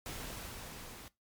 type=noise with level ramp; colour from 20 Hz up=pink; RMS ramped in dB=-42 to -50 dBFS; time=0.06-1.08 s; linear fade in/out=0 ms; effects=noise-tail reverb RT60 0.2 s tail -20 dB re dry + MP3 96 kbps